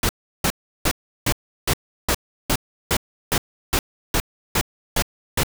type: noise bursts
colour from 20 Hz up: pink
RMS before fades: -19 dBFS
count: 14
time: 0.03-5.434 s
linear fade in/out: 2 ms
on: 61 ms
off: 350 ms
effects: none